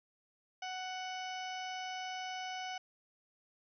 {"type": "harmonic tone", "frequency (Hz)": 743, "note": "F#5", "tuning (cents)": 7, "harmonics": [1, 2, 3, 4, 5, 6, 7, 8], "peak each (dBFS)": [-41, -48, -48, -47, -60, -59, -53, -54], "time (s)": [0.62, 2.78], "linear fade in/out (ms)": 5, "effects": []}